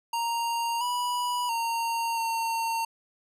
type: tone with pitch steps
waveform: square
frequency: 931 / 979 / 922 / 912 Hz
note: A#5 / B5 / A#5 / A#5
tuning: -2 / -15 / -19 / -38 cents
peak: -27 dBFS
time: 0.13-2.85 s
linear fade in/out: 5 ms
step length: 680 ms
effects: resampled to 32000 Hz